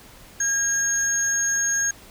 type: tone pair together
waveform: sine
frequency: 1631 / 6524 Hz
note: G#6 / G#8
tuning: -32 / -32 cents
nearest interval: 2 octaves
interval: 2400 cents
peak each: -23 / -20 dBFS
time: 0.4-1.91 s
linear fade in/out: 5 ms
effects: tanh soft clip ceiling -15 dBFS + pink hiss -47 dBFS RMS until 2.1 s